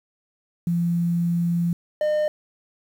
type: tone pair in turn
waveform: sine / triangle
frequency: 171.5 / 606.6 Hz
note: F3 / D#5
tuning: -31 / -44 cents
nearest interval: octave + minor seventh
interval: 2187 cents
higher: second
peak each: -19 / -17 dBFS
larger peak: second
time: 0.67-1.73 / 2.01-2.28 s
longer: first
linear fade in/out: 2 ms
effects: 8-bit